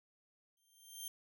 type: tone with exponential growth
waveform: 10% pulse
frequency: 3163 Hz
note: G7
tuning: 15 cents sharp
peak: -32 dBFS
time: 0.57-1.08 s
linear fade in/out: 2 ms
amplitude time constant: 110 ms
effects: none